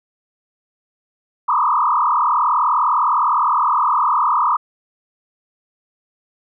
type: tone with frequency modulation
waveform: sine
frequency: 1098 Hz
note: C#6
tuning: 17 cents flat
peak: -13 dBFS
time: 1.48-4.57 s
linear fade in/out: 10 ms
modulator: 39.6 Hz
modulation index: 4.1
effects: none